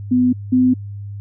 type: tone pair in turn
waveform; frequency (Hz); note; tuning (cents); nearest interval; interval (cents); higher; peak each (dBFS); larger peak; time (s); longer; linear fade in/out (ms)
sine; 250 / 253.9; B3 / B3; +21 / +48; unison; 27; second; -11 / -10; second; 0.11-0.33 / 0.52-0.74; neither; 10
effects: added 101 Hz sine -27 dBFS peak until 1.2 s